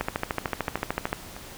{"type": "two click trains", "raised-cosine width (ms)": 0.5, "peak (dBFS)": [-24, -10], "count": [4, 16], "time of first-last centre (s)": [[0.48, 1.365], [0.01, 1.129]], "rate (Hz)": [3.39, 13.4], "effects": ["pink hiss -43 dBFS RMS until 1.57 s"]}